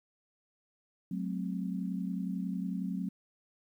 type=chord; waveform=sine; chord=F# diminished; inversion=none; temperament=equal with one note detuned; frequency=185 / 216 / 261.6 Hz; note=F#3 / A3 / C4; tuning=0 / -32 / 0 cents; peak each=-34 / -39 / -39 dBFS; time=1.11-3.09 s; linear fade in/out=5 ms; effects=11-bit